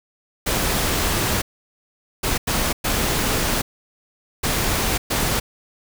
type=noise bursts at uneven times; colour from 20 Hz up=pink; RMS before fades=-21 dBFS; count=6; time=0.46-1.42 / 2.23-2.38 / 2.47-2.73 / 2.84-3.62 / 4.43-4.98 / 5.1-5.4 s; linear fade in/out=10 ms; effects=none